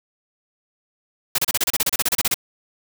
white noise bursts, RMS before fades -19 dBFS, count 16, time 1.35-2.343 s, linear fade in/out 5 ms, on 33 ms, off 31 ms, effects none

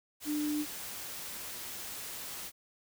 sine tone in noise, 298.6 Hz, D4, 29 cents sharp, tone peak -30 dBFS, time 0.25-0.66 s, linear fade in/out 50 ms, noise white, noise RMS -42 dBFS, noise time 0.2-2.52 s, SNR +9 dB, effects none

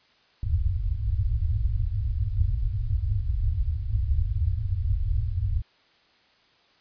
white low-pass noise, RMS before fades -25 dBFS, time 0.43-5.62 s, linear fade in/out 2 ms, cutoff 110 Hz, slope 96 dB/octave, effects white hiss -61 dBFS RMS until 6.8 s + resampled to 11025 Hz

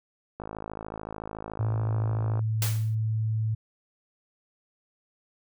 click train, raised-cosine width 1 ms, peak -22 dBFS, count 108, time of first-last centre 0.4-2.393 s, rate 53.7 Hz
sine tone, 110 Hz, A2, in tune, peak -24 dBFS, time 1.59-3.55 s, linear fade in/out 10 ms
white noise with exponential decay, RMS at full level -27 dBFS, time 2.62-2.95 s, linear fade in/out 2 ms, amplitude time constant 70 ms
effects none

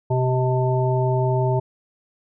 harmonic tone with a mistuned harmonic, 127.3 Hz, C3, 47 cents flat, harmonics 1 / 3 / 5 / 7, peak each -19 / -24 / -26 / -27 dBFS, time 0.1-1.6 s, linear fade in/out 10 ms, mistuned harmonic 3, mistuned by +26 cents, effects none

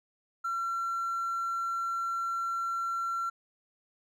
triangle tone with hard clipping, 1360 Hz, F6, 46 cents flat, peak -30 dBFS, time 0.44-3.3 s, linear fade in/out 10 ms, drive 4 dB, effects none

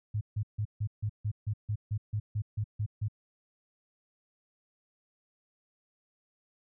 sine tone bursts, 105.6 Hz, G#2, 29 cents sharp, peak -28 dBFS, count 14, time 0.14-3.084 s, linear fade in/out 10 ms, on 71 ms, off 150 ms, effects none

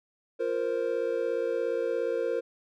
triangle chord, F suspended fourth, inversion none, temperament equal, 349.2 / 466.2 / 523.3 Hz, F4 / Bb4 / C5, 0 / 0 / 0 cents, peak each -33 / -27 / -29 dBFS, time 0.39-2.41 s, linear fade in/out 20 ms, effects none

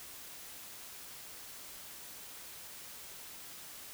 silence, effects white hiss -49 dBFS RMS until 3.93 s

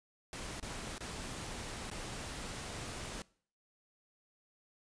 pink noise with dropouts, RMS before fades -43 dBFS, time 0.33-3.22 s, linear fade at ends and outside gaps 1 ms, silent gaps 0.599-0.627 / 0.981-1.006 / 1.901-1.913 s, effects noise-tail reverb RT60 0.5 s tail -22 dB re dry + resampled to 22050 Hz

